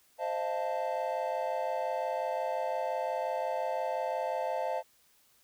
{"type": "chord", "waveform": "triangle", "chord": "F dominant seventh", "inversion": "second", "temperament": "equal with one note detuned", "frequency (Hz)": [523.3, 622.3, 688, 880], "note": ["C5", "Eb5", "F5", "A5"], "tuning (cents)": [0, 0, -26, 0], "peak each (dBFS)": -34, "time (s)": [0.18, 4.83], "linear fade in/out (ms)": 50, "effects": ["white hiss -66 dBFS RMS until 5.43 s"]}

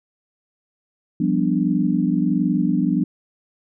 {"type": "chord", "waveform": "sine", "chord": "G dominant seventh", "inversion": "third", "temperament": "equal", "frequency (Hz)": [174.61, 196, 246.9, 293.7], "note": ["F3", "G3", "B3", "D4"], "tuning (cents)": [0, 0, 0, 0], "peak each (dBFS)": -22, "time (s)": [1.2, 3.04], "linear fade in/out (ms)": 5, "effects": []}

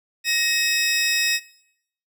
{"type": "tone pair together", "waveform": "20% pulse", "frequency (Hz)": [1874, 2561], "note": ["A#6", "D#7"], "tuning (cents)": [9, 49], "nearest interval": "perfect fourth", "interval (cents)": 540, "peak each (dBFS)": [-18, -17], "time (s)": [0.24, 1.4], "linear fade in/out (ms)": 50, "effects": ["noise-tail reverb RT60 0.7 s tail -18 dB re dry"]}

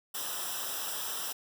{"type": "noise with comb filter", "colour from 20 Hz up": "white", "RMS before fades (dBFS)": -36, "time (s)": [0.14, 1.33], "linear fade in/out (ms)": 10, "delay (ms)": 0.45, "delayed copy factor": -0.8, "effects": []}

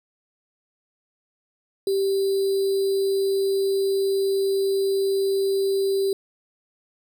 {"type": "tone with sample-and-hold", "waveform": "sine", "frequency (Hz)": 390.5, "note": "G4", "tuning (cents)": -7, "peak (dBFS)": -19, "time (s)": [1.87, 6.13], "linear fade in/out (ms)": 2, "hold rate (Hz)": 4410, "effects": []}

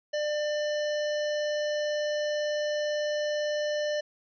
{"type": "harmonic tone", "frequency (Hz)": 597, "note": "D5", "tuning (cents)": 28, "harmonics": [1, 3, 5, 7, 9, 10], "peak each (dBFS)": [-27, -37, -41, -44, -46, -47], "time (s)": [0.13, 4.01], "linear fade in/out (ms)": 10, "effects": []}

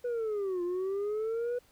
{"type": "linear two-way sweep", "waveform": "sine", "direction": "down then up", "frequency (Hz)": [493.9, 346.8, 493.9], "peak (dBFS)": -27, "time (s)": [0.04, 1.59], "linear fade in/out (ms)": 10, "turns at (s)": 0.63, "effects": ["tanh soft clip ceiling -29 dBFS", "pink hiss -64 dBFS RMS until 1.71 s"]}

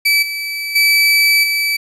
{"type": "tone with level steps", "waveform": "30% pulse", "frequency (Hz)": 2306, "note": "D7", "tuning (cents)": -32, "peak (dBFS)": [-8, -18, -7, -12], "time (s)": [0.05, 1.77], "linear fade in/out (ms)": 10, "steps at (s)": [0.22, 0.75, 1.43], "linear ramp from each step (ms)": 10, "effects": ["resampled to 32000 Hz", "8-bit"]}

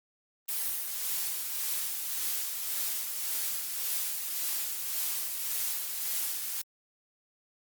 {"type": "noise with tremolo", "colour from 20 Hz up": "blue", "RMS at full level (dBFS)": -31, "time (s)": [0.48, 6.62], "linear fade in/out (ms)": 10, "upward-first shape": "sine", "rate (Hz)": 1.8, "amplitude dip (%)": 40, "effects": ["Opus 32 kbps"]}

